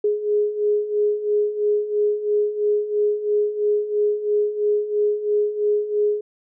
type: beating tone pair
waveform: sine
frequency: 415.3 / 418.3 Hz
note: G#4 / G#4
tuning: 0 / +12 cents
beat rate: 3 Hz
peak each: -24 / -19 dBFS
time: 0.04-6.21 s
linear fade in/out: 5 ms
effects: none